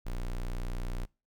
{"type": "tone", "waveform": "square", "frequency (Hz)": 29.98, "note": "A#0", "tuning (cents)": 49, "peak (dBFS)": -33, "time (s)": [0.05, 1.06], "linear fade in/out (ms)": 20, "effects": ["noise-tail reverb RT60 0.3 s tail -24 dB re dry"]}